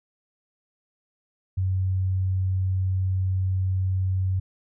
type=tone; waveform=sine; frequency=93.9 Hz; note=F#2; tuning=26 cents sharp; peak=-21 dBFS; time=1.57-4.4 s; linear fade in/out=10 ms; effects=none